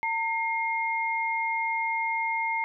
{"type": "tone pair together", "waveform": "sine", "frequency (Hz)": [910, 2132], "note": ["A#5", "C7"], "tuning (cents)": [-42, 32], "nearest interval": "octave + minor third", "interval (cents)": 1474, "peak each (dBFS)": -28, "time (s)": [0.03, 2.64], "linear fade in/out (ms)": 0, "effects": []}